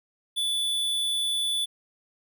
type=tone; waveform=square; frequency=3470 Hz; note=A7; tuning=25 cents flat; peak=-25 dBFS; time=0.36-1.66 s; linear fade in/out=20 ms; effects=none